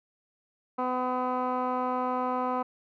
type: tone with low-pass filter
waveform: 15% pulse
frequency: 252.5 Hz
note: B3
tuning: 39 cents sharp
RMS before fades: -29 dBFS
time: 0.78-2.63 s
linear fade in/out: 10 ms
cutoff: 1200 Hz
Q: 2.9
effects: none